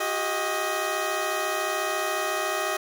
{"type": "tone cluster", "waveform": "15% pulse", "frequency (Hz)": [364.6, 398.7, 628], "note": ["F#4", "G4", "D#5"], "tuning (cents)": [-25, 29, 16], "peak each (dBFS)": [-26, -25, -21], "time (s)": [0, 2.77], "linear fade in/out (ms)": 5, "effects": []}